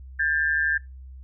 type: tone pair together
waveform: sine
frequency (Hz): 1604.8 / 1757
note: G6 / A6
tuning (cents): +40 / -3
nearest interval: major second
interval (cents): 157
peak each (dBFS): -23 / -24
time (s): 0.19-0.78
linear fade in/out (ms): 10
effects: noise-tail reverb RT60 0.2 s tail -20 dB re dry + added 65 Hz sine -39 dBFS peak until 1.23 s